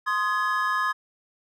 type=chord; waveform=triangle; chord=Ab major; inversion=first; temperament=equal with one note detuned; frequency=1046.5 / 1244.5 / 1690.3 Hz; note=C6 / Eb6 / Ab6; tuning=0 / 0 / +30 cents; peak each=-25 dBFS; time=0.06-0.93 s; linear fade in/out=20 ms; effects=none